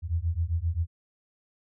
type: beating tone pair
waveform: sine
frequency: 80.2 / 87.8 Hz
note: E2 / F2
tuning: -47 / +10 cents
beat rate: 7.6 Hz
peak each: -28 dBFS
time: 0.02-0.87 s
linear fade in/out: 50 ms
effects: none